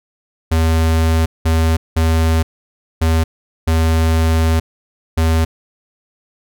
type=tone bursts at uneven times; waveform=square; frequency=81 Hz; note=E2; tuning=30 cents flat; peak=-12 dBFS; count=6; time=0.51-1.26 / 1.45-1.77 / 1.96-2.43 / 3.01-3.24 / 3.67-4.6 / 5.17-5.45 s; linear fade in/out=10 ms; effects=none